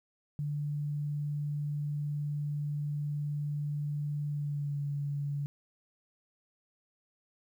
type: tone with pitch glide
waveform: sine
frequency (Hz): 146.83 to 143.31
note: D3 to D3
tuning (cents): 0 to -42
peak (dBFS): -31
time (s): 0.39-5.46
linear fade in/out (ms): 0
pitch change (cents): -42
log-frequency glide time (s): 4.28-4.79
effects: 11-bit